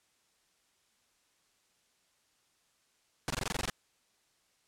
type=noise bursts; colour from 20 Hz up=pink; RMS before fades=-33 dBFS; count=10; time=3.28-3.699 s; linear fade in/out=0 ms; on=23 ms; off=21 ms; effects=white hiss -72 dBFS RMS until 4.67 s + low-pass 9000 Hz 12 dB/octave